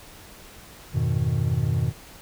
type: chord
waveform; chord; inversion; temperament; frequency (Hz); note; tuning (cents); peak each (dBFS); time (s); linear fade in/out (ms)
triangle; F half-diminished seventh; none; equal; 87.31 / 103.83 / 123.47 / 155.56; F2 / Ab2 / Cb3 / Eb3; 0 / 0 / 0 / 0; -26 / -26 / -22 / -25; 0.92-1.93; 50
effects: pink hiss -46 dBFS RMS until 2.21 s